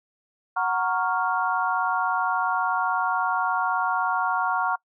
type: chord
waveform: sine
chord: Gb major seventh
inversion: none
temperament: equal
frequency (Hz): 740 / 932.3 / 1108.7 / 1396.9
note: Gb5 / Bb5 / Db6 / F6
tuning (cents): 0 / 0 / 0 / 0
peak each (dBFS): -27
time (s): 0.56-4.76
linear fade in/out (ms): 10
effects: noise-tail reverb RT60 0.1 s tail -24 dB re dry